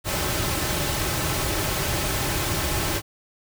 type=noise with comb filter; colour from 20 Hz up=pink; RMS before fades=-25 dBFS; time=0.04-3.02 s; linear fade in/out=50 ms; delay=4.2 ms; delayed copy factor=-0.5; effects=none